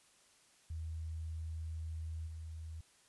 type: tone with level steps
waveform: sine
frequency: 80.4 Hz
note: E2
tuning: 43 cents flat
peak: -39 / -43 dBFS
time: 0.7-2.81 s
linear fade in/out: 5 ms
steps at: 2.26 s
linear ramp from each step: 20 ms
effects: white hiss -67 dBFS RMS until 3.08 s + resampled to 24000 Hz